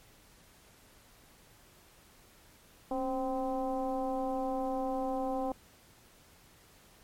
sine tone with frequency modulation, 524 Hz, C5, 2 cents sharp, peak -30 dBFS, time 2.91-5.52 s, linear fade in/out 2 ms, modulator 254 Hz, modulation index 1.4, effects pink hiss -60 dBFS RMS until 7.03 s + MP3 64 kbps

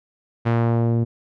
sawtooth tone with low-pass filter sweep, 116.54 Hz, A#2, in tune, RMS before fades -19 dBFS, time 0.45-1.05 s, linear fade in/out 20 ms, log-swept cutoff 2200 to 320 Hz, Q 0.83, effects none

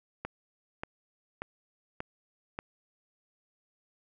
click train, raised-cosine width 0.5 ms, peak -20 dBFS, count 5, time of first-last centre 0.25-2.589 s, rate 1.71 Hz, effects none

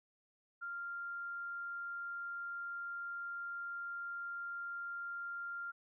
sine tone, 1393 Hz, F6, 5 cents flat, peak -40 dBFS, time 0.61-5.72 s, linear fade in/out 20 ms, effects none

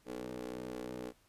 20% pulse ring-modulated tone, 61.74 Hz, B1, in tune, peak -33 dBFS, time 0.05-1.13 s, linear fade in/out 50 ms, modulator 372 Hz, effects pink hiss -69 dBFS RMS until 1.28 s + resampled to 32000 Hz

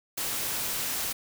white noise, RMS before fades -31 dBFS, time 0.17-1.13 s, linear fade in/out 10 ms, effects none

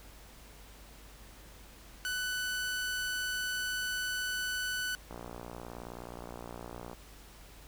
sawtooth tone, 1494 Hz, F#6, 16 cents sharp, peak -29 dBFS, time 2.05-4.95 s, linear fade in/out 0 ms
click train, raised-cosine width 1 ms, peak -29 dBFS, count 109, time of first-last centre 5.11-6.931 s, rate 59.3 Hz
effects added 50 Hz sine -54 dBFS peak until 7.67 s + pink hiss -55 dBFS RMS until 7.67 s

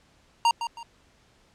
square tone with echo, 932.3 Hz, A#5, in tune, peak -18 dBFS, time 0.45-0.51 s, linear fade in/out 2 ms, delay 160 ms, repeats 2, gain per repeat -10 dB, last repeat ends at 0.83 s, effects pink hiss -61 dBFS RMS until 1.54 s + low-pass 7000 Hz 12 dB/octave

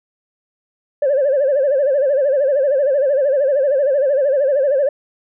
sine tone with vibrato, 554 Hz, C#5, 1 cent flat, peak -11 dBFS, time 1.02-4.89 s, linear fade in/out 5 ms, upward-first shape sine, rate 13 Hz, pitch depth 120 cents each way, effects tanh soft clip ceiling -9 dBFS

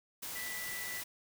sine tone in noise, 1975.5 Hz, B6, in tune, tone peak -41 dBFS, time 0.35-1.01 s, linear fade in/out 10 ms, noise white, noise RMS -42 dBFS, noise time 0.22-1.04 s, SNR -2 dB, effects none

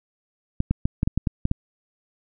clicks, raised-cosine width 5 ms, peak -8 dBFS, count 9, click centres 0.604 / 0.71 / 0.855 / 1.031 / 1.075 / 1.176 / 1.272 / 1.454 / 1.514 s, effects none

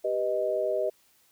sine chord, G augmented, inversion none, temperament equal, 392 / 493.9 / 622.3 Hz, G4 / B4 / D#5, 0 / 0 / 0 cents, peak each -31 / -31 / -27 dBFS, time 0.04-0.9 s, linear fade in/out 10 ms, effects white hiss -64 dBFS RMS until 1.31 s

